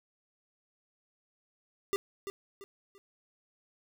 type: tone with echo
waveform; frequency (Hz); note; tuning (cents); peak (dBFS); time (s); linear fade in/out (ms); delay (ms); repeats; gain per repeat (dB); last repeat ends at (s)
square; 396.1; G4; +18; -28; 1.93-1.96; 0; 340; 3; -9; 2.98
effects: none